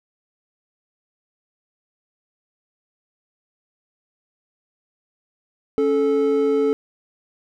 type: tone pair together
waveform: triangle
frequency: 277.2 / 436.5 Hz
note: C#4 / A4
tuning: 0 / -14 cents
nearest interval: minor sixth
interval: 786 cents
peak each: -20 / -15 dBFS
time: 5.78-6.73 s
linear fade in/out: 0 ms
effects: none